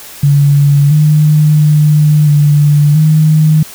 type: tone with pitch steps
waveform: sine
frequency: 142.7 / 151.7 / 150.6 / 146.9 / 155.1 Hz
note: D3 / D#3 / D3 / D3 / D#3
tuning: -49 / -44 / +44 / +1 / -5 cents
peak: -4 dBFS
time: 0.23-3.63 s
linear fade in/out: 5 ms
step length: 680 ms
effects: white hiss -31 dBFS RMS until 3.74 s